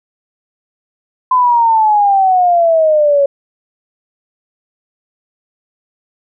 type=exponential sweep; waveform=sine; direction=down; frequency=1024 to 554.4 Hz; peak=-7 dBFS; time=1.31-3.26 s; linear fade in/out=5 ms; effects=none